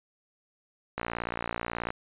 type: click train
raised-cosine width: 0.5 ms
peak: -16 dBFS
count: 55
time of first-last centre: 0.98-1.905 s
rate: 58.4 Hz
effects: resampled to 8000 Hz